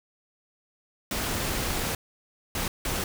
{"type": "noise bursts at uneven times", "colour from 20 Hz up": "pink", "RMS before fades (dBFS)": -29, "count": 3, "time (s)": [[1.11, 1.95], [2.55, 2.68], [2.85, 3.04]], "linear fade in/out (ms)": 2, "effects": []}